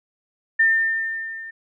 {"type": "tone with level ramp", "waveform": "sine", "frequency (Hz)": 1803, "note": "A6", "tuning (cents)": 42, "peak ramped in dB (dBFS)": [-12, -33], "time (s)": [0.59, 1.51], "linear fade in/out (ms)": 10, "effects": []}